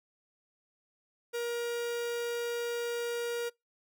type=tone; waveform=45% pulse; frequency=473.7 Hz; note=A#4; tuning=28 cents sharp; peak=-32 dBFS; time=1.33-3.5 s; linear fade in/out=20 ms; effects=noise-tail reverb RT60 0.2 s tail -25 dB re dry